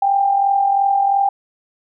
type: tone with amplitude modulation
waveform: sine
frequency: 793 Hz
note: G5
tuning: 20 cents sharp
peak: -10 dBFS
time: 0.02-1.29 s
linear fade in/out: 5 ms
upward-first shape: sine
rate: 42.9 Hz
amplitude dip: 55%
effects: none